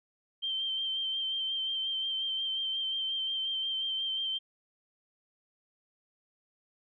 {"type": "tone with vibrato", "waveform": "sine", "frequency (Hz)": 3136, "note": "G7", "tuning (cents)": 0, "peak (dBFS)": -30, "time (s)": [0.42, 4.39], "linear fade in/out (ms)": 20, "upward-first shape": "sine", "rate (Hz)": 5.6, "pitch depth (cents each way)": 24, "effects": []}